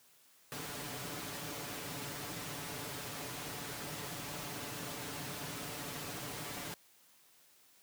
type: noise with comb filter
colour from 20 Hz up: pink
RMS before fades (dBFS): -42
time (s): 0.52-6.74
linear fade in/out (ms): 0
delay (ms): 6.9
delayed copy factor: +0.55
effects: white hiss -65 dBFS RMS until 7.82 s + high-pass 100 Hz 12 dB/octave